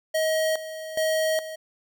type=tone with tremolo; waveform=square; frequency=633 Hz; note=D#5; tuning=30 cents sharp; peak=-22 dBFS; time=0.14-1.56 s; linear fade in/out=10 ms; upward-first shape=square; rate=1.2 Hz; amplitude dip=75%; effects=none